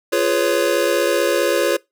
square chord, C# dominant seventh, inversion first, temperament just, 346.5 / 415.8 / 498.9 / 554.4 Hz, E#4 / G#4 / B4 / C#5, -14 / +2 / +17 / 0 cents, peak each -22 / -23 / -22 / -20 dBFS, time 0.12-1.77 s, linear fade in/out 10 ms, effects noise-tail reverb RT60 0.2 s tail -23 dB re dry

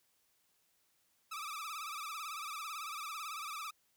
sawtooth tone with vibrato, 1231 Hz, D#6, 19 cents flat, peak -37 dBFS, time 1.31-3.71 s, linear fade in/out 10 ms, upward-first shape sine, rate 18 Hz, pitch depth 120 cents each way, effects white hiss -75 dBFS RMS until 3.96 s

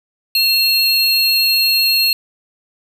square tone pair together, 2695 / 4273 Hz, E7 / C8, +38 / +36 cents, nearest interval minor sixth, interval 798 cents, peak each -19 / -13 dBFS, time 0.35-2.13 s, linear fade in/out 2 ms, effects none

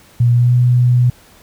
sine tone with pitch glide, 120 to 123.37 Hz, B2 to B2, -49 to -1 cents, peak -8 dBFS, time 0.2-1.1 s, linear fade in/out 5 ms, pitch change +48 cents, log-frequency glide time 0.32-0.54 s, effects pink hiss -46 dBFS RMS until 1.42 s

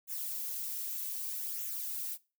violet noise with flanger, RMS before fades -38 dBFS, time 0.07-2.18 s, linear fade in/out 50 ms, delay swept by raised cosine 0.21 to 3.81 ms, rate 0.64 Hz, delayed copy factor -0.55, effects noise-tail reverb RT60 0.3 s tail -20 dB re dry

